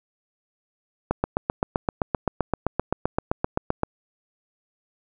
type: click train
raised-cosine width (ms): 1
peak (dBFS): -7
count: 22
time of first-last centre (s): 1.11-3.834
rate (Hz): 7.71
effects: none